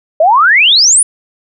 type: exponential sweep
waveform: sine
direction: up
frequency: 600 to 10150 Hz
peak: -4 dBFS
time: 0.2-1.03 s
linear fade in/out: 5 ms
effects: none